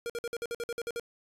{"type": "tone bursts", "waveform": "square", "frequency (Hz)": 470, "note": "A#4", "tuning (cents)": 14, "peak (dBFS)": -33, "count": 11, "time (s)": [0.06, 0.997], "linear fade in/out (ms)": 0, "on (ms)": 37, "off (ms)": 53, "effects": ["resampled to 32000 Hz", "12-bit"]}